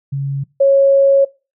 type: tone pair in turn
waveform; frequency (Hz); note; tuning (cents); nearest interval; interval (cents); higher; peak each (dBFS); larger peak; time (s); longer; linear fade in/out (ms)
sine; 138.59 / 550.1; C#3 / C#5; 0 / -13; 2 octaves; 2387; second; -17 / -7; second; 0.12-0.44 / 0.6-1.25; second; 10
effects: noise-tail reverb RT60 0.3 s tail -23 dB re dry